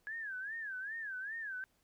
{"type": "tone with vibrato", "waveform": "sine", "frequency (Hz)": 1661.2, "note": "G#6", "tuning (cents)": 0, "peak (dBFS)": -39, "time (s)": [0.07, 1.64], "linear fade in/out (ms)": 0, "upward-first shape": "sine", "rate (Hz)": 2.5, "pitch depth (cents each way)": 180, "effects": ["pink hiss -75 dBFS RMS until 1.83 s"]}